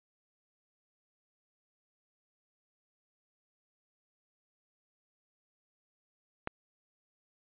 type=click; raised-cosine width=0.5 ms; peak=-18 dBFS; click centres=6.474 s; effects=resampled to 8000 Hz